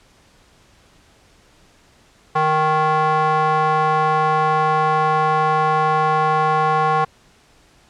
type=tone with band-pass filter; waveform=square; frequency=155.56 Hz; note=D#3; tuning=in tune; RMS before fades=-17 dBFS; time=2.35-7.05 s; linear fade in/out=10 ms; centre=960 Hz; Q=3.3; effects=pink hiss -53 dBFS RMS until 7.89 s + low-pass 8000 Hz 12 dB/octave